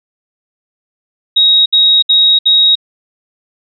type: tone bursts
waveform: sine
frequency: 3787 Hz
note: A#7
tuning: 27 cents sharp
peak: -5 dBFS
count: 4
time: 1.36-2.755 s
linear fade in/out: 10 ms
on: 300 ms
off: 65 ms
effects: none